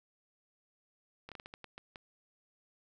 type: slowing click train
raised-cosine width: 0.3 ms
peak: -30 dBFS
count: 9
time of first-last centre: 1.29-1.958 s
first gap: 27 ms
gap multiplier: 1.31
effects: none